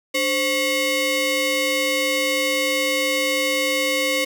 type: ring-modulated tone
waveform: sawtooth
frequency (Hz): 817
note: G#5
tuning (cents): -29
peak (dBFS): -12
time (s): 0.14-4.25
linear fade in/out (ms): 10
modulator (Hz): 1340
effects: none